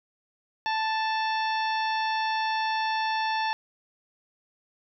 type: harmonic tone with a mistuned harmonic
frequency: 880 Hz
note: A5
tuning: in tune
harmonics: 1 / 2 / 3 / 4 / 5 / 6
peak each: -26 / -32 / -36 / -38 / -40 / -42 dBFS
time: 0.66-3.53 s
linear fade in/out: 0 ms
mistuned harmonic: 6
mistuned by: +58 cents
effects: none